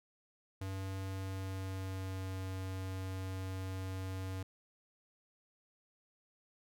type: tone with pitch glide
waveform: square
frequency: 95.9 to 94.47 Hz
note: G2 to F#2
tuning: -37 to +37 cents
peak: -39 dBFS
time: 0.61-4.43 s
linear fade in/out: 5 ms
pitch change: -26 cents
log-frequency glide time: 1.01-2.4 s
effects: none

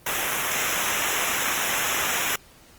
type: noise with comb filter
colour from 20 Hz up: pink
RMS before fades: -25 dBFS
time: 0.06-2.36 s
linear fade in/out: 5 ms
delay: 0.22 ms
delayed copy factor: -0.95
effects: pink hiss -52 dBFS RMS until 2.78 s + Opus 32 kbps

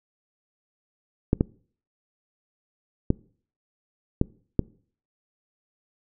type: clicks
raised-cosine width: 3 ms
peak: -6 dBFS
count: 5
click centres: 1.331 / 1.409 / 3.104 / 4.214 / 4.593 s
effects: noise-tail reverb RT60 0.5 s tail -24 dB re dry

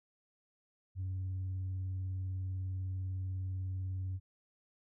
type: tone with vibrato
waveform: sine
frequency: 93.6 Hz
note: F#2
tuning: 20 cents sharp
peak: -33 dBFS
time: 0.95-4.2 s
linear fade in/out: 50 ms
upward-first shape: triangle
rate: 20 Hz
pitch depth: 41 cents each way
effects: tanh soft clip ceiling -33 dBFS

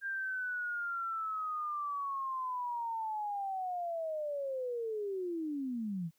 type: linear sweep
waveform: sine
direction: down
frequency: 1602 to 155.56 Hz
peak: -34 dBFS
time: 0.01-6.11 s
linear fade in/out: 50 ms
effects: white hiss -75 dBFS RMS until 6.18 s

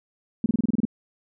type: tone bursts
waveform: sine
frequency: 223.7 Hz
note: A3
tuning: 29 cents sharp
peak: -17 dBFS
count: 9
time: 0.44-0.852 s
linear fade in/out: 2 ms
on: 20 ms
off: 29 ms
effects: none

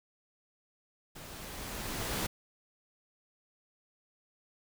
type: noise with level ramp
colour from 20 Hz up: pink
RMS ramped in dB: -48 to -33 dBFS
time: 1.15-2.27 s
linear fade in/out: 10 ms
effects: none

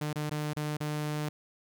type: tone with dropouts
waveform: sawtooth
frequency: 150.4 Hz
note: D3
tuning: 42 cents sharp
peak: -27 dBFS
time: 0.01-1.29 s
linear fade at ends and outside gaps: 5 ms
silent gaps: 0.131-0.157 / 0.296-0.311 / 0.534-0.565 / 0.77-0.804 s
effects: none

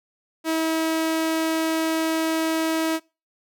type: tone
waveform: sawtooth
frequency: 321.9 Hz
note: E4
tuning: 41 cents flat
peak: -17 dBFS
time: 0.44-3 s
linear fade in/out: 50 ms
effects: noise-tail reverb RT60 0.3 s tail -24 dB re dry

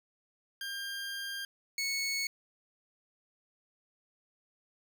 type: tone pair in turn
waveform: 20% pulse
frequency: 1600 / 2207 Hz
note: G6 / C#7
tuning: +35 / -8 cents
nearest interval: tritone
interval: 557 cents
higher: second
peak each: -32 / -26 dBFS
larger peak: second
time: 0.61-1.45 / 1.78-2.27 s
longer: first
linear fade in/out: 2 ms
effects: none

